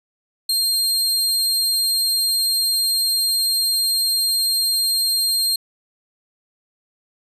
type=tone; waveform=sawtooth; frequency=4197 Hz; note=C8; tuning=5 cents sharp; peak=-14 dBFS; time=0.49-5.56 s; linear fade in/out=5 ms; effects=resampled to 32000 Hz